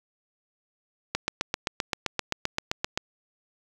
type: click train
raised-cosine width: 0.2 ms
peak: -8 dBFS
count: 15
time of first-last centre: 1.15-2.975 s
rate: 7.67 Hz
effects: 7-bit